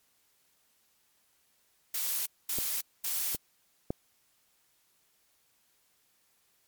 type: noise bursts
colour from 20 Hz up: blue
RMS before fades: -32 dBFS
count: 3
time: 1.94-3.36 s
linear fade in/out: 5 ms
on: 320 ms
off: 230 ms
type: clicks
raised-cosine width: 2 ms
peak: -24 / -26 / -17 dBFS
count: 3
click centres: 2.586 / 3.348 / 3.905 s
effects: white hiss -70 dBFS RMS until 6.67 s + MP3 96 kbps